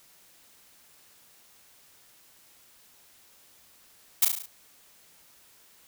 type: noise with echo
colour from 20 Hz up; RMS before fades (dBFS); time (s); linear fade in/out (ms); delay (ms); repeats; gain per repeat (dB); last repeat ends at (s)
blue; -19; 4.22-4.25; 5; 35; 6; -4; 4.46
effects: white hiss -58 dBFS RMS until 5.87 s